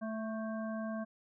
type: harmonic tone with a mistuned harmonic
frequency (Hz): 220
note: A3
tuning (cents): 0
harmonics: 1 / 3 / 5 / 7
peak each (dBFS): -37 / -41 / -48 / -49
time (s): 0.01-1.05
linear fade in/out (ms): 20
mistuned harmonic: 7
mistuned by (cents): +38
effects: none